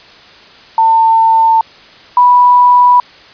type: tone pair in turn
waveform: sine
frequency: 899 / 983 Hz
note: A5 / B5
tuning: +37 / -8 cents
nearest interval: major second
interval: 155 cents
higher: second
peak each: -5 / -3 dBFS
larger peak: second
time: 0.78-1.61 / 2.17-3 s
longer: neither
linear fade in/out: 2 ms
effects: white hiss -38 dBFS RMS until 3.33 s + resampled to 11025 Hz